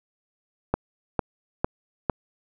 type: click train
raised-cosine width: 1 ms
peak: -7 dBFS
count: 4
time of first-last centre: 0.74-2.097 s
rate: 2.21 Hz
effects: none